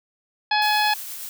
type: harmonic tone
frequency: 845 Hz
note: G#5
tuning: 30 cents sharp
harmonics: 1 / 2 / 3 / 4 / 5 / 6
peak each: -20 / -24 / -27 / -28 / -28 / -31 dBFS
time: 0.51-0.94 s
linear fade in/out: 5 ms
type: noise with tremolo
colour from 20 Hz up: blue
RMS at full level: -33 dBFS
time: 0.62-1.29 s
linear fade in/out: 0 ms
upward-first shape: triangle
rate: 8.5 Hz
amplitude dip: 25%
effects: none